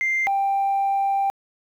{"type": "tone pair in turn", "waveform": "sine", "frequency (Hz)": [2093, 788.5], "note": ["C7", "G5"], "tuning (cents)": [0, 10], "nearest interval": "octave + perfect fourth", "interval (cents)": 1690, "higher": "first", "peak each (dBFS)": [-18, -17], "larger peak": "second", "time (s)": [[0.01, 0.27], [0.27, 1.3]], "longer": "second", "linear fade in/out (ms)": 0, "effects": ["tanh soft clip ceiling -16 dBFS", "9-bit"]}